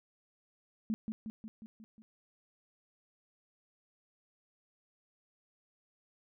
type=tone with echo; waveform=sine; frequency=219.2 Hz; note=A3; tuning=6 cents flat; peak=-30 dBFS; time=0.9-0.94 s; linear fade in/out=0 ms; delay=180 ms; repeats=6; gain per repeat=-4 dB; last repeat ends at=2.02 s; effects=none